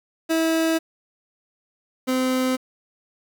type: tone pair in turn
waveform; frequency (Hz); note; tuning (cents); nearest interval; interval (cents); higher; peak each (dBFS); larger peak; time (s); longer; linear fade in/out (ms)
30% pulse; 324.6 / 257.6; E4 / C4; -27 / -27; major third; 400; first; -16 / -17; first; 0.29-0.79 / 2.07-2.57; neither; 20
effects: 8-bit